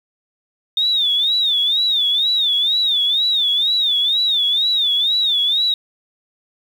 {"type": "tone with vibrato", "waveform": "sine", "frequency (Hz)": 3631, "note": "A#7", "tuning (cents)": -46, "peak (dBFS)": -14, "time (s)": [0.77, 5.74], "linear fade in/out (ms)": 2, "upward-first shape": "sine", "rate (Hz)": 2.1, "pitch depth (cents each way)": 140, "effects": ["7-bit"]}